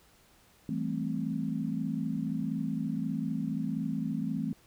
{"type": "chord", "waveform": "sine", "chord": "A minor seventh", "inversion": "second", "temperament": "equal", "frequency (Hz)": [164.81, 196, 220, 261.6], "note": ["E3", "G3", "A3", "C4"], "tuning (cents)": [0, 0, 0, 0], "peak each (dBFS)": [-35, -38, -34, -35], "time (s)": [0.69, 4.53], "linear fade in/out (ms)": 2, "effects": ["pink hiss -62 dBFS RMS until 4.66 s"]}